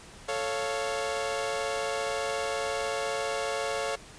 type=chord; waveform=sawtooth; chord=A augmented; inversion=none; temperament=equal; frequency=440 / 554.4 / 698.5 Hz; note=A4 / C#5 / E#5; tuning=0 / 0 / 0 cents; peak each=-30 / -28 / -31 dBFS; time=0.28-3.96 s; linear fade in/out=10 ms; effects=pink hiss -49 dBFS RMS until 4.18 s + resampled to 22050 Hz